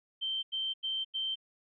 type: tone bursts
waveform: sine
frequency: 3122 Hz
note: G7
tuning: 8 cents flat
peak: -31 dBFS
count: 4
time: 0.21-1.357 s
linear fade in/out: 20 ms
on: 220 ms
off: 89 ms
effects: none